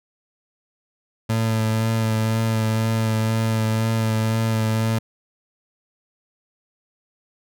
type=tone with vibrato; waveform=30% pulse; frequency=111.3 Hz; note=A2; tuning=20 cents sharp; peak=-16 dBFS; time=1.29-4.99 s; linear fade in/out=10 ms; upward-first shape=sine; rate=2 Hz; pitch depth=19 cents each way; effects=none